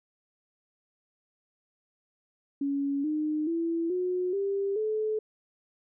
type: tone with pitch steps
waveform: sine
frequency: 280.1 / 305.5 / 333.1 / 363.2 / 396.1 / 432 Hz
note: C#4 / D#4 / E4 / F#4 / G4 / A4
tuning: +18 / -32 / +18 / -32 / +18 / -32 cents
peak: -26 dBFS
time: 2.61-5.19 s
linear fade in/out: 5 ms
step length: 430 ms
effects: none